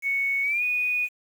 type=tone with pitch glide; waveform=sine; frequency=2217 to 2474 Hz; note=C#7 to D#7; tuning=0 to -10 cents; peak=-22 dBFS; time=0.02-1.09 s; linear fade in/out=50 ms; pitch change=+190 cents; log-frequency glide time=0.43-0.63 s; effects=8-bit